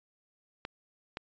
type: clicks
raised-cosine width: 0.3 ms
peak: -21 dBFS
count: 2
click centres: 0.651 / 1.171 s
effects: resampled to 16000 Hz